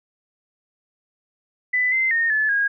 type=tone with pitch steps; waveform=sine; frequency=1997 / 2072 / 1840 / 1729 / 1636 Hz; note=B6 / C7 / A#6 / A6 / G#6; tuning=+19 / -17 / -23 / -31 / -26 cents; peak=-17 dBFS; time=1.73-2.68 s; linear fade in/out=10 ms; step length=190 ms; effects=none